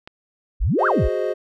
click, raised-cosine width 0.3 ms, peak -21 dBFS, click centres 0.075 s
sine exponential two-way sweep, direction up then down, 34.36 to 1661.2 to 34.36 Hz, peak -16 dBFS, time 0.6-1.09 s, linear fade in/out 20 ms, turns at 0.87 s
triangle chord, Ab dominant seventh, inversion third, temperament equal, 370 / 415.3 / 523.3 / 622.3 Hz, Gb4 / Ab4 / C5 / Eb5, 0 / 0 / 0 / 0 cents, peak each -24 dBFS, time 0.78-1.34 s, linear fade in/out 20 ms
effects none

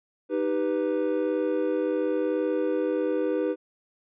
triangle chord, Eb augmented, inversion none, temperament equal, 311.1 / 392 / 493.9 Hz, Eb4 / G4 / B4, 0 / 0 / 0 cents, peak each -26 / -27 / -25 dBFS, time 0.29-3.56 s, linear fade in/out 50 ms, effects resampled to 8000 Hz

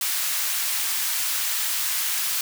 white high-pass noise, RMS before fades -25 dBFS, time 0.01-2.41 s, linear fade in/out 2 ms, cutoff 1200 Hz, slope 12 dB/octave, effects none

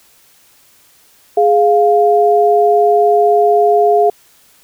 sine tone pair together, 416.4 / 700.3 Hz, G#4 / F5, +5 / +5 cents, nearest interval major sixth, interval 900 cents, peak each -10 dBFS, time 1.37-4.1 s, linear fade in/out 5 ms, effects white hiss -49 dBFS RMS until 4.63 s

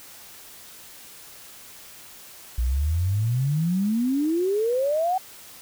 sine exponential sweep, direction up, 57.4 to 768 Hz, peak -20 dBFS, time 2.58-5.18 s, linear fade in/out 5 ms, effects white hiss -45 dBFS RMS until 5.61 s

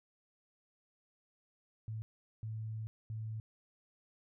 sine tone bursts at uneven times, 110 Hz, A2, in tune, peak -38 dBFS, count 3, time 1.88-2.02 / 2.43-2.87 / 3.1-3.4 s, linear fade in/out 0 ms, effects none

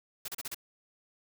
white noise bursts, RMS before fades -38 dBFS, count 5, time 0.25-0.546 s, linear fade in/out 5 ms, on 32 ms, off 34 ms, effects none

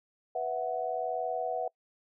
sine chord, B suspended fourth, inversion none, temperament equal, 493.9 / 659.3 / 740 Hz, B4 / E5 / F#5, 0 / 0 / 0 cents, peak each -36 / -34 / -33 dBFS, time 0.35-1.68 s, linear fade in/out 5 ms, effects noise-tail reverb RT60 0.1 s tail -26 dB re dry

